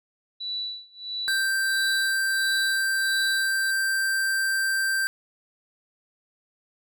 sine tone with tremolo, 3951 Hz, B7, in tune, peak -27 dBFS, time 0.4-3.71 s, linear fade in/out 10 ms, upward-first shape sine, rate 1.5 Hz, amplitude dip 95%
square tone, 1568 Hz, G6, in tune, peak -23 dBFS, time 1.28-5.07 s, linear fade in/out 0 ms
effects none

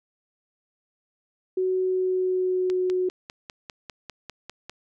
sine tone with pitch glide, 372.2 to 367.1 Hz, F#4 to F#4, +10 to -14 cents, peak -21 dBFS, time 1.57-3.09 s, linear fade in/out 5 ms, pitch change -24 cents, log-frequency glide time 1.8-2.84 s
click train, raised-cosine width 0.2 ms, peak -20 dBFS, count 11, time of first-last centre 2.7-4.696 s, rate 5.01 Hz
effects none

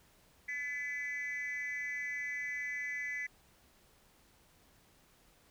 sine tone with amplitude modulation, 2006 Hz, B6, 26 cents sharp, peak -30 dBFS, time 0.48-3.27 s, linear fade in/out 10 ms, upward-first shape sine, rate 275 Hz, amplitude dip 95%, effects tanh soft clip ceiling -31 dBFS + pink hiss -66 dBFS RMS until 5.5 s

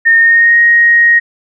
sine tone with pitch glide, 1831 to 1874.9 Hz, A#6 to A#6, -32 to +9 cents, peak -4 dBFS, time 0.05-1.2 s, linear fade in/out 20 ms, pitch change +41 cents, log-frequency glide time 0.17-0.6 s, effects none

